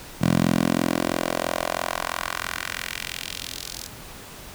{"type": "tone with high-pass filter sweep", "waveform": "10% pulse", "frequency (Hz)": 43, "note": "F1", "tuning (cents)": -26, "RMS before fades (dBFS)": -26, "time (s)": [0.21, 3.87], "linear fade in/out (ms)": 10, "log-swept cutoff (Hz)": [150, 5200], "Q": 1.5, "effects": ["pink hiss -41 dBFS RMS until 4.54 s"]}